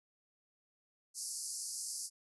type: band-pass noise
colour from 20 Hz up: white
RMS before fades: -42 dBFS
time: 1.14-2.1 s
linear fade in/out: 50 ms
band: 4600 to 11000 Hz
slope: 96 dB/octave
effects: none